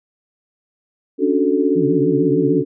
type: chord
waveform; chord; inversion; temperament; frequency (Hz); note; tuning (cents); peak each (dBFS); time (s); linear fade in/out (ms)
sine; D major seventh; third; equal; 277.2 / 293.7 / 370 / 440; C#4 / D4 / F#4 / A4; 0 / 0 / 0 / 0; -19; 1.18-2.65; 50
type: tone with vibrato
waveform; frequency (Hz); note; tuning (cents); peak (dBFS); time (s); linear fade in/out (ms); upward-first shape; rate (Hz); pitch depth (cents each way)
sine; 155.56; D#3; 0; -21; 1.75-2.63; 20; triangle; 6.6; 260
effects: none